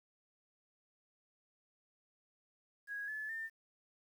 sine tone with pitch steps, 1654 / 1726.2 / 1801.6 Hz, G#6 / A6 / A6, -8 / -34 / +40 cents, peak -39 dBFS, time 2.87-3.5 s, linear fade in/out 50 ms, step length 210 ms, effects 11-bit

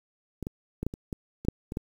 clicks, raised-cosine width 3 ms, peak -21 / -20 / -18 / -15 / -24 / -20 / -26 / -7 / -22 / -17 dBFS, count 10, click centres 0.427 / 0.469 / 0.83 / 0.866 / 0.939 / 1.128 / 1.45 / 1.485 / 1.721 / 1.771 s, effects 8-bit

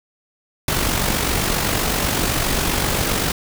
pink noise with amplitude modulation, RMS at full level -18 dBFS, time 0.68-3.32 s, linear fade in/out 2 ms, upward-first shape sine, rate 47.7 Hz, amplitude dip 45%, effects none

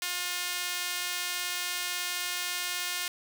sawtooth tone with high-pass filter, 356.3 Hz, F4, 35 cents sharp, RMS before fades -33 dBFS, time 0.02-3.08 s, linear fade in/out 2 ms, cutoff 2200 Hz, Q 0.74, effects none

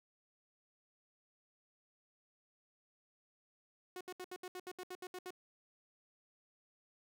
sawtooth tone bursts, 365.1 Hz, F#4, 23 cents flat, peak -40 dBFS, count 12, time 3.96-5.306 s, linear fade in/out 2 ms, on 48 ms, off 70 ms, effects none

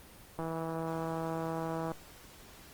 click train, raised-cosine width 1 ms, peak -23 dBFS, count 250, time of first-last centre 0.39-1.918 s, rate 163 Hz, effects pink hiss -54 dBFS RMS until 2.73 s + Opus 24 kbps

